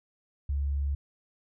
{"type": "tone", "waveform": "sine", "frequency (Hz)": 70.4, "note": "C#2", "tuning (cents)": 27, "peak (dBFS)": -26, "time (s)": [0.49, 0.95], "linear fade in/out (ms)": 5, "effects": []}